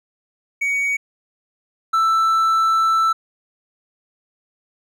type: tone pair in turn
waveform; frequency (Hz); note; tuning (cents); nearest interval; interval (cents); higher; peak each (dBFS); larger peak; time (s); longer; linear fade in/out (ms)
triangle; 2247 / 1325.5; C#7 / E6; +23 / +9; major sixth; 914; first; -16 / -12; second; 0.61-0.97 / 1.93-3.13; second; 10
effects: none